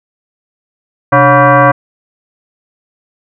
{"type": "tone with frequency modulation", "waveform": "sine", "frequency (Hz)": 293.7, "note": "D4", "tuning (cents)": 0, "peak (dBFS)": -3, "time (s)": [1.12, 1.72], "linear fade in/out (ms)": 10, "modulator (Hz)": 424, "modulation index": 3, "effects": []}